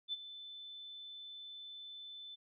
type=tone with ADSR envelope; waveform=sine; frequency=3520 Hz; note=A7; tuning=in tune; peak=-34 dBFS; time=0.08-2.36 s; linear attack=49 ms; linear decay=27 ms; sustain=-13 dB; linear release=20 ms; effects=none